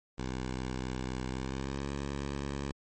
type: tone with pitch glide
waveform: 10% pulse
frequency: 63.9 to 69.68 Hz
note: C2 to C#2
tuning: -40 to +10 cents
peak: -26 dBFS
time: 0.18-2.72 s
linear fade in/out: 5 ms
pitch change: +150 cents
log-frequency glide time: 1.27-1.88 s
effects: MP3 32 kbps